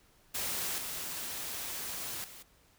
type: noise with level steps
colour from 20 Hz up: white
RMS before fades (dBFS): -35 / -39 / -50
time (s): 0.34-2.43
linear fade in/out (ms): 10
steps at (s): 0.78 / 2.24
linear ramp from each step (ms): 2
effects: pink hiss -65 dBFS RMS until 2.78 s